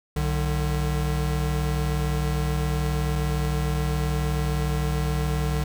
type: tone pair together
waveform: square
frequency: 63.07 / 150 Hz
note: B1 / D3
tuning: +37 / +37 cents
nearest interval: octave + minor third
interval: 1500 cents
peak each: -26 dBFS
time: 0.16-5.64 s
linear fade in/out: 5 ms
effects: none